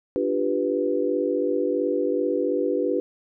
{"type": "chord", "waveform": "sine", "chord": "G dominant seventh", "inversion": "second", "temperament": "equal", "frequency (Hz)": [293.7, 349.2, 392, 493.9], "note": ["D4", "F4", "G4", "B4"], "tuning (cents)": [0, 0, 0, 0], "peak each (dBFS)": [-27, -28, -26, -25], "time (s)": [0.16, 3], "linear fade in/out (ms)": 0, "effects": []}